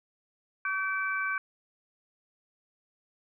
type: tone cluster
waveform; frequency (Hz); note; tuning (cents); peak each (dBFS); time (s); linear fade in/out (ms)
sine; 1139 / 1540 / 2317; C#6 / G6 / D7; +47 / -31 / -24; -34 / -30 / -35; 0.65-1.38; 2
effects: none